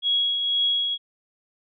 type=tone with tremolo; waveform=sine; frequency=3322 Hz; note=G#7; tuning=in tune; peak=-18 dBFS; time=0.02-0.98 s; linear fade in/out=50 ms; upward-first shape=triangle; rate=2 Hz; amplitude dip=45%; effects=none